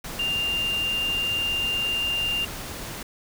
sine tone in noise, 2794 Hz, F7, in tune, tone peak -23 dBFS, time 0.19-2.45 s, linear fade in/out 5 ms, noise pink, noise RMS -35 dBFS, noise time 0.04-3.03 s, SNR +9 dB, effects none

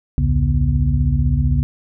sine tone cluster, 63.1 / 78.7 / 106.3 / 138.9 / 242.3 Hz, B1 / D#2 / G#2 / C#3 / B3, +38 / +20 / +41 / +4 / -33 cents, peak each -18 / -19 / -27 / -18 / -25 dBFS, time 0.18-1.63 s, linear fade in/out 0 ms, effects none

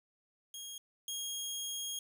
20% pulse tone pair in turn, 3268 / 3268 Hz, G#7 / G#7, -29 / -29 cents, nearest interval unison, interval 0 cents, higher neither, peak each -38 / -32 dBFS, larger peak second, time 0.54-0.78 / 1.08-1.99 s, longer second, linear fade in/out 2 ms, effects 11-bit

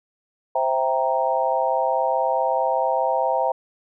sine chord, C dominant seventh, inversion none, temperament equal, 523.3 / 659.3 / 784 / 932.3 Hz, C5 / E5 / G5 / Bb5, 0 / 0 / 0 / 0 cents, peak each -24 dBFS, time 0.55-3.52 s, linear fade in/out 5 ms, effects none

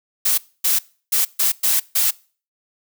blue noise bursts at uneven times, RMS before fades -17 dBFS, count 6, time 0.25-0.38 / 0.64-0.79 / 1.12-1.25 / 1.39-1.52 / 1.63-1.8 / 1.95-2.11 s, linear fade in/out 10 ms, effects noise-tail reverb RT60 0.4 s tail -23 dB re dry

